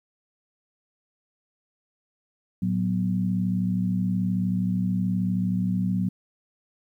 sine tone cluster, 111.5 / 184.6 / 243.5 Hz, A2 / F#3 / B3, +23 / -4 / -24 cents, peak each -29 / -23 / -32 dBFS, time 2.62-6.09 s, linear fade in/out 5 ms, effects 10-bit

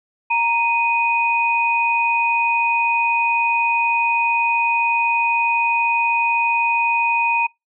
sine tone pair together, 932.3 / 2489 Hz, A#5 / D#7, 0 / 0 cents, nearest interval octave + perfect fourth, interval 1700 cents, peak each -18 dBFS, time 0.3-7.47 s, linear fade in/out 10 ms, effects noise-tail reverb RT60 0.2 s tail -26 dB re dry

